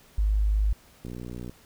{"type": "tone", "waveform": "sine", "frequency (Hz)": 51.91, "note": "G#1", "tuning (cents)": 0, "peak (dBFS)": -20, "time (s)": [0.18, 0.73], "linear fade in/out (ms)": 5}
{"type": "click train", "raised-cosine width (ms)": 3, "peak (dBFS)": -25, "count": 28, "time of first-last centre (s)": [1.05, 1.496], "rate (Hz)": 60.6}
{"effects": ["pink hiss -56 dBFS RMS until 1.65 s"]}